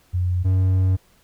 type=tone pair in turn; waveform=sine / triangle; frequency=90 / 93.64 Hz; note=F#2 / F#2; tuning=-47 / +21 cents; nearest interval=minor second; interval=68 cents; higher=second; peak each=-18 / -13 dBFS; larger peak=second; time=0.13-0.44 / 0.44-0.97 s; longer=second; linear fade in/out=20 ms; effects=pink hiss -58 dBFS RMS until 1.23 s